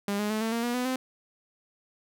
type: tone with pitch steps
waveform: sawtooth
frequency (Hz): 201.7 / 208.9 / 216.4 / 224.2 / 232.2 / 240.6 / 249.2 / 258.1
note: G3 / G#3 / A3 / A3 / A#3 / B3 / B3 / C4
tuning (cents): +50 / +10 / -29 / +33 / -7 / -45 / +16 / -23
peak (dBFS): -23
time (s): 0.08-0.96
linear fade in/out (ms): 2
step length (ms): 110
effects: none